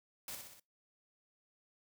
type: noise with echo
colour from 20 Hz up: white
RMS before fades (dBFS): -44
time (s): 0.28-0.35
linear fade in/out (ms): 2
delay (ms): 62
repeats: 4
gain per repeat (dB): -4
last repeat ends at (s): 0.598
effects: noise-tail reverb RT60 0.2 s tail -22 dB re dry